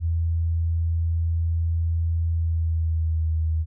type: tone with pitch glide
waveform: sine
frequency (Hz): 82.9 to 79.89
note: E2 to D#2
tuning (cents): +10 to +46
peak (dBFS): -20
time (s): 0-3.66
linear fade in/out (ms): 50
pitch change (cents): -64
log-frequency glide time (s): 2.3-3.28
effects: none